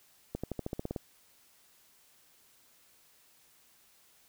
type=accelerating click train; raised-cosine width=2 ms; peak=-21 dBFS; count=10; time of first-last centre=0.35-0.962 s; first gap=86 ms; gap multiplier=0.94; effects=white hiss -64 dBFS RMS until 4.28 s